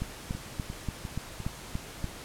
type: two click trains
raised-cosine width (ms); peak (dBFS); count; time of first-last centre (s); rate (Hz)
5; -24 / -19; 4 / 8; 0.35-1.403 / 0.02-2.043; 2.85 / 3.46
effects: pink hiss -44 dBFS RMS until 2.24 s + low-pass 12000 Hz 12 dB/octave